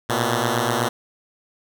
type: beating tone pair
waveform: 5% pulse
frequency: 115.1 / 123.3 Hz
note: A#2 / B2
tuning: -22 / -2 cents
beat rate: 8.2 Hz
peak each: -11 dBFS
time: 0.09-0.89 s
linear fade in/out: 10 ms
effects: none

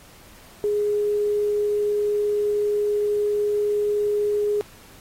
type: tone with quantisation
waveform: sine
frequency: 415.3 Hz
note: G#4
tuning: in tune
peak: -19 dBFS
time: 0.64-4.61 s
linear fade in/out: 0 ms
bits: 8
effects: pink hiss -49 dBFS RMS until 5 s + AAC 48 kbps

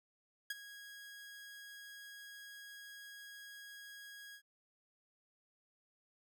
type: tone with ADSR envelope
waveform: sawtooth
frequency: 1649 Hz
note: G#6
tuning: 13 cents flat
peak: -32 dBFS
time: 0.5-4.42 s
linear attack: 5 ms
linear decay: 28 ms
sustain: -15 dB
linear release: 79 ms
effects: none

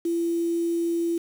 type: tone with quantisation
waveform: sine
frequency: 337.7 Hz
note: E4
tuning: 42 cents sharp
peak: -22 dBFS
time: 0.05-1.18 s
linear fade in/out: 5 ms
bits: 7
effects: none

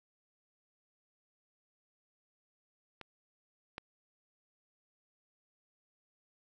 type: clicks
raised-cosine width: 0.3 ms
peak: -29 / -24 dBFS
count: 2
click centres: 3.013 / 3.781 s
effects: none

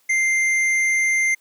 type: tone with hard clipping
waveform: sine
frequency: 2093 Hz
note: C7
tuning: in tune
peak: -18 dBFS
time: 0.09-1.35 s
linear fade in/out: 10 ms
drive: 8 dB
effects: white hiss -61 dBFS RMS until 1.4 s + high-pass 200 Hz 12 dB/octave

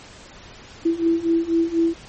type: beating tone pair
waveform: sine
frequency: 330 / 334.1 Hz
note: E4 / E4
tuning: +2 / +23 cents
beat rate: 4.1 Hz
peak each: -21 / -19 dBFS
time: 0.85-1.94 s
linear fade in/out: 10 ms
effects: pink hiss -43 dBFS RMS until 2.08 s + MP3 32 kbps

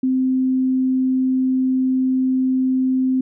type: tone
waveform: sine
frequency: 259.4 Hz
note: C4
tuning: 15 cents flat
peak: -15 dBFS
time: 0.03-3.21 s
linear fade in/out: 5 ms
effects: none

